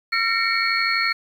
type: tone cluster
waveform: sine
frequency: 1363 / 1836 / 2183 / 2275 / 4329 Hz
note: F6 / A#6 / C#7 / C#7 / C#8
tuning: -43 / -27 / -27 / +44 / -42 cents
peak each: -25 dBFS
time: 0.12-1.13 s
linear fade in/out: 10 ms
effects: 8-bit